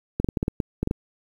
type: clicks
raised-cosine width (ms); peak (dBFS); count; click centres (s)
3; -10; 10; 0.2 / 0.245 / 0.288 / 0.372 / 0.429 / 0.481 / 0.602 / 0.83 / 0.874 / 0.911
effects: 8-bit